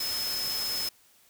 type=tone in noise; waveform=sine; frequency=5180 Hz; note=E8; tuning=31 cents flat; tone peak=-30 dBFS; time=0-0.89 s; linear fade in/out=5 ms; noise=white; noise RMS=-35 dBFS; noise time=0-0.89 s; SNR=+2 dB; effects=white hiss -61 dBFS RMS until 1.29 s